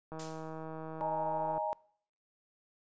click train, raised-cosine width 1 ms, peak -30 dBFS, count 233, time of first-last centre 0.12-1.579 s, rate 159 Hz
blue noise with exponential decay, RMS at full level -39 dBFS, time 0.19-0.65 s, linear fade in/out 5 ms, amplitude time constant 99 ms
sine chord, D# suspended fourth, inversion none, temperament equal, 622.3 / 830.6 / 932.3 Hz, D#5 / G#5 / A#5, 0 / 0 / 0 cents, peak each -36 dBFS, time 1.01-1.73 s, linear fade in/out 0 ms
effects noise-tail reverb RT60 0.6 s tail -24 dB re dry + resampled to 16000 Hz

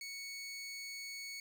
20% pulse tone, 2220 Hz, C#7, 2 cents sharp, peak -38 dBFS, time 0.01-1.4 s, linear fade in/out 2 ms, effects none

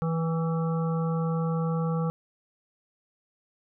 harmonic tone with a mistuned harmonic, 163.5 Hz, E3, 14 cents flat, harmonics 1 / 3 / 5 / 7 / 8, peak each -25 / -33 / -39 / -39 / -41 dBFS, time 0.02-2.1 s, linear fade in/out 0 ms, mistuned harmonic 8, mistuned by +29 cents, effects none

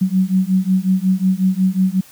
sine beating tone pair, 185 / 190.5 Hz, F#3 / G3, 0 / -49 cents, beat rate 5.5 Hz, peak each -16 dBFS, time 0.01-2.01 s, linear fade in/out 10 ms, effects white hiss -45 dBFS RMS until 2.11 s

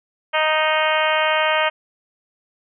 harmonic tone, 311.1 Hz, D#4, in tune, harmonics 2 / 3 / 4 / 5 / 6 / 7 / 8 / 9 / 10, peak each -21 / -23 / -24 / -25 / -26 / -26 / -27 / -28 / -28 dBFS, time 0.33-1.7 s, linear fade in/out 20 ms, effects none

